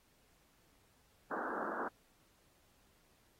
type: band-pass noise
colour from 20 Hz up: white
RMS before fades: -40 dBFS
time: 1.31-1.88 s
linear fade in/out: 2 ms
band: 200 to 1600 Hz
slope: 96 dB/octave
effects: pink hiss -71 dBFS RMS until 3.39 s + AAC 48 kbps